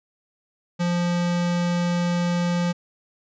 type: tone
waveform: square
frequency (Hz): 174.61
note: F3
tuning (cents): 0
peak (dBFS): -21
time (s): 0.79-2.73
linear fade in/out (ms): 20
effects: resampled to 16000 Hz